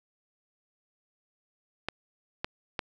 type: clicks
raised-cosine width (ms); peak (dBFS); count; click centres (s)
0.3; -14; 3; 1.886 / 2.445 / 2.792
effects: none